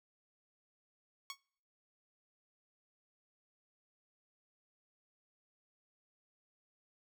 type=tone with exponential decay; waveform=10% pulse; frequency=1108.7 Hz; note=C#6; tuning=in tune; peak=-30 dBFS; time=1.3-1.39 s; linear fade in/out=1 ms; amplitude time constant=18 ms; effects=noise-tail reverb RT60 0.6 s tail -26 dB re dry